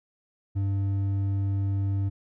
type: tone with hard clipping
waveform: sine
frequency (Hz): 98.5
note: G2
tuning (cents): +9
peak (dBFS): -25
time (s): 0.55-2.1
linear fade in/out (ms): 20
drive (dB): 5
effects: none